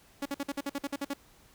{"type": "tone bursts", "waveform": "sawtooth", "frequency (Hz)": 281.1, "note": "C#4", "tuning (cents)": 24, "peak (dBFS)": -27, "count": 11, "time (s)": [0.22, 1.136], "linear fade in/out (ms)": 5, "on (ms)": 36, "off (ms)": 52, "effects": ["pink hiss -60 dBFS RMS until 1.54 s"]}